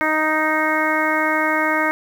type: harmonic tone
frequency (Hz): 311.1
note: D#4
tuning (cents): 0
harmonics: 1 / 2 / 3 / 4 / 5 / 6 / 7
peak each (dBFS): -24 / -24 / -24 / -24 / -24 / -24 / -24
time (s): 0.01-1.91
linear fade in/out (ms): 0
effects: 7-bit